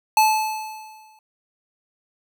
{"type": "tone with exponential decay", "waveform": "square", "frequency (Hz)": 868, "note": "A5", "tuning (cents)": -24, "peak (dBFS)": -12, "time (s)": [0.17, 1.19], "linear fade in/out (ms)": 2, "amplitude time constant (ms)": 220, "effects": []}